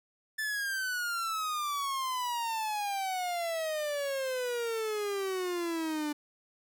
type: exponential sweep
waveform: 45% pulse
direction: down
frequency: 1760 to 293.7 Hz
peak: -31 dBFS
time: 0.38-6.13 s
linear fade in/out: 10 ms
effects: none